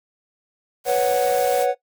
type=noise; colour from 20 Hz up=white; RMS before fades=-32 dBFS; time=0.84-1.67 s; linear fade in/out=50 ms
type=chord; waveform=triangle; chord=B suspended second; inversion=none; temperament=equal; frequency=493.9 / 554.4 / 740 Hz; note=B4 / C#5 / F#5; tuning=0 / 0 / 0 cents; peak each=-19 dBFS; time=0.85-1.75 s; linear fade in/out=50 ms
effects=noise-tail reverb RT60 0.1 s tail -18 dB re dry